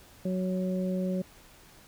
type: harmonic tone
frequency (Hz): 185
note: F#3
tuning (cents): 0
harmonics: 1 / 2 / 3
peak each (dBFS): -28 / -37 / -35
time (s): 0.25-1.22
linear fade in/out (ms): 5
effects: pink hiss -55 dBFS RMS until 1.87 s